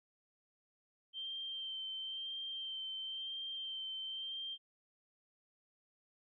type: tone with vibrato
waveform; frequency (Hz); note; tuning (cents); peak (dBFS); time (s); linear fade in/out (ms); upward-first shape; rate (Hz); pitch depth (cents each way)
sine; 3136; G7; 0; -40; 1.13-4.58; 50; sine; 0.98; 19
effects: none